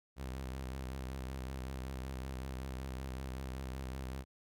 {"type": "tone with vibrato", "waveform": "sawtooth", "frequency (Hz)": 65.3, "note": "C2", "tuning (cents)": -3, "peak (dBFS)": -36, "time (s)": [0.16, 4.25], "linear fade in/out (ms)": 50, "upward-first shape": "triangle", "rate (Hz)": 5.3, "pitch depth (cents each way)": 75, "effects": []}